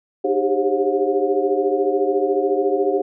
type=tone cluster; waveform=sine; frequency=306.1 / 390.7 / 404.7 / 537 / 717 Hz; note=D#4 / G4 / G#4 / C5 / F5; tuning=-28 / -6 / -45 / +45 / +45 cents; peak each=-26 / -20 / -21 / -24 / -26 dBFS; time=0.24-3.02 s; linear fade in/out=10 ms; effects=none